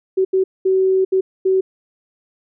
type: tone bursts at uneven times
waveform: sine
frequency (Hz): 378.8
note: F#4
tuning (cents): +41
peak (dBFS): -12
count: 5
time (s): 0.17-0.25 / 0.33-0.44 / 0.65-1.05 / 1.12-1.21 / 1.45-1.61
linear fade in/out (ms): 10
effects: none